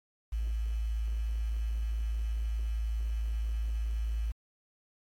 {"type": "tone with quantisation", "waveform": "sine", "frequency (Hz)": 55, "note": "A1", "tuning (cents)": 0, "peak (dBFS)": -29, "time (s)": [0.32, 4.32], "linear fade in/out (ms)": 10, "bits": 9, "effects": ["AAC 48 kbps"]}